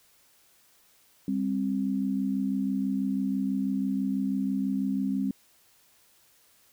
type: tone pair together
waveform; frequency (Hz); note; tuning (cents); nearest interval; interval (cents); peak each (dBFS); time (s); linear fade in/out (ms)
sine; 198.5 / 264.6; G3 / C4; +22 / +20; perfect fourth; 498; -28; 1.28-5.31; 2
effects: white hiss -62 dBFS RMS until 6.72 s